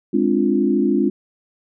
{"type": "chord", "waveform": "sine", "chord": "D half-diminished seventh", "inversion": "second", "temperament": "equal with one note detuned", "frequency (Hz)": [207.7, 261.6, 294.5, 349.2], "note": ["Ab3", "C4", "D4", "F4"], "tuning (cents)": [0, 0, 5, 0], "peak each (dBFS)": -20, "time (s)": [0.13, 1.1], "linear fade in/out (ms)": 10, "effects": []}